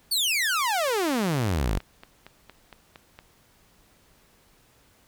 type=exponential sweep; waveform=sawtooth; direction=down; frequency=4640 to 42.55 Hz; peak=-19 dBFS; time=0.11-1.79 s; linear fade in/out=10 ms
type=click train; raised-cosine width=0.3 ms; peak=-27 dBFS; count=11; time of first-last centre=0.88-3.189 s; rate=4.33 Hz
effects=pink hiss -60 dBFS RMS until 5.07 s